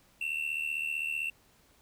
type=tone with amplitude modulation; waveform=triangle; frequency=2700 Hz; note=E7; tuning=41 cents sharp; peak=-26 dBFS; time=0.21-1.3 s; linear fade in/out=5 ms; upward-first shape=sine; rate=75.6 Hz; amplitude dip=75%; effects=pink hiss -64 dBFS RMS until 1.81 s